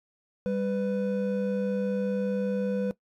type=tone pair together; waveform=triangle; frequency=197.55 / 497.8 Hz; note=G3 / B4; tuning=+14 / +14 cents; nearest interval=octave + major third; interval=1600 cents; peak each=-26 dBFS; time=0.46-2.91 s; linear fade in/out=0 ms; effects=noise-tail reverb RT60 0.1 s tail -18 dB re dry + MP3 96 kbps